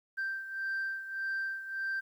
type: beating tone pair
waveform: sine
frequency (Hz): 1568 / 1569.7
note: G6 / G6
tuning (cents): 0 / +2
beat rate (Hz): 1.7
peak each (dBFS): -33 / -38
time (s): 0.17-2.01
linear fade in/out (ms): 20
effects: tanh soft clip ceiling -29 dBFS + 11-bit